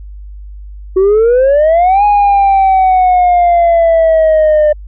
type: exponential two-way sweep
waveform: sine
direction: up then down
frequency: 369.9 to 830.6 to 599 Hz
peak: -3 dBFS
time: 0.96-4.73 s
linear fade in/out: 10 ms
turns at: 2.04 s
effects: tanh soft clip ceiling -4 dBFS + added 50 Hz sine -26 dBFS peak until 4.87 s